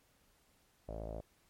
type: tone with low-pass filter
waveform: sawtooth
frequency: 54.6 Hz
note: A1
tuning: 13 cents flat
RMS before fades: -43 dBFS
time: 0.88-1.21 s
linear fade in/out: 10 ms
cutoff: 610 Hz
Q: 6.8
effects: pink hiss -71 dBFS RMS until 1.49 s + MP3 64 kbps